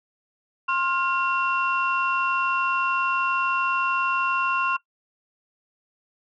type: tone cluster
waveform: sine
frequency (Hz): 1060 / 1407 / 2737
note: C6 / F6 / F7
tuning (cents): +22 / +12 / -36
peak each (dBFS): -23 / -26 / -26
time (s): 0.68-4.77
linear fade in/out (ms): 10
effects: noise-tail reverb RT60 0.1 s tail -19 dB re dry + tanh soft clip ceiling -12 dBFS